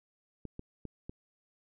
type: clicks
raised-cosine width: 3 ms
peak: -28 dBFS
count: 4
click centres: 0.453 / 0.594 / 0.853 / 1.095 s
effects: none